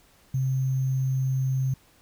sine tone with sample-and-hold, 131.6 Hz, C3, 10 cents sharp, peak -22 dBFS, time 0.34-1.74 s, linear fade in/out 5 ms, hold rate 6300 Hz, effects pink hiss -59 dBFS RMS until 2.01 s

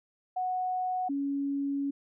sine tone pair in turn, 737 / 279.8 Hz, F#5 / C#4, -7 / +16 cents, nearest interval octave + perfect fourth, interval 1677 cents, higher first, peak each -28 dBFS, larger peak neither, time 0.36-1.09 / 1.09-1.91 s, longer second, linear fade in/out 10 ms, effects none

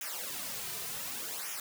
white noise with flanger, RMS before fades -39 dBFS, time 0.01-1.6 s, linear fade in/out 2 ms, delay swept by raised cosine 0.23 to 3.63 ms, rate 0.67 Hz, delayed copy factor -0.8, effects none

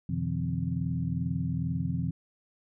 sine tone cluster, 88.7 / 127.2 / 149.3 / 169.7 / 259.4 Hz, F2 / C3 / D3 / F3 / C4, +27 / -48 / +29 / -49 / -15 cents, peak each -36 / -33 / -36 / -31 / -38 dBFS, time 0.09-2.11 s, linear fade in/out 5 ms, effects none

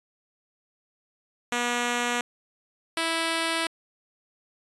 5% pulse tone pair in turn, 241.6 / 328.7 Hz, B3 / E4, -38 / -5 cents, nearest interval perfect fourth, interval 533 cents, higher second, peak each -13 / -13 dBFS, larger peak neither, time 1.52-2.21 / 2.97-3.67 s, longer second, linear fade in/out 2 ms, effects resampled to 24000 Hz

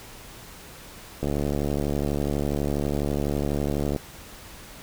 click train, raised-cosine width 2 ms, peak -13 dBFS, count 198, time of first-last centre 1.23-3.962 s, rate 72.1 Hz, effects pink hiss -44 dBFS RMS until 4.82 s

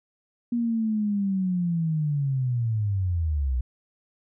sine linear sweep, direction down, 240 to 59.7 Hz, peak -22 dBFS, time 0.52-3.61 s, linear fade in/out 5 ms, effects none

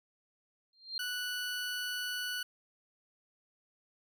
sine tone with exponential growth, 4186 Hz, C8, in tune, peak -31 dBFS, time 0.73-0.98 s, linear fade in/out 2 ms, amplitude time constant 54 ms
20% pulse tone, 1480 Hz, F#6, in tune, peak -30 dBFS, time 0.99-2.43 s, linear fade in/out 5 ms
effects none

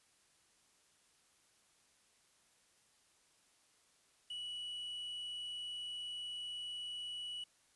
triangle tone with quantisation, 2942 Hz, F#7, 11 cents flat, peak -40 dBFS, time 4.3-7.44 s, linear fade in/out 5 ms, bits 10, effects white hiss -71 dBFS RMS until 7.75 s + resampled to 24000 Hz

